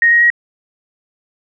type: tone with pitch steps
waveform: sine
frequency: 1867 / 1882.2 / 1897.4 Hz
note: A#6 / A#6 / A#6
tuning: +2 / +16 / +30 cents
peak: -7 dBFS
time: 0.02-0.302 s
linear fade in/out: 2 ms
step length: 94 ms
effects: none